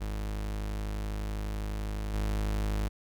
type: tone with level steps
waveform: 40% pulse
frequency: 51.91 Hz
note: G#1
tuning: in tune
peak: -31 / -27 dBFS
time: 0-2.89 s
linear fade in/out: 20 ms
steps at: 2.13 s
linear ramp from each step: 20 ms
effects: none